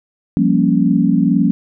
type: chord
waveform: sine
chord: G half-diminished seventh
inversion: third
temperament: equal with one note detuned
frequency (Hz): 173.91 / 196 / 233.1 / 277.2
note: F3 / G3 / Bb3 / Db4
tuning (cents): -7 / 0 / 0 / 0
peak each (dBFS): -16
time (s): 0.37-1.51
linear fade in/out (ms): 0
effects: none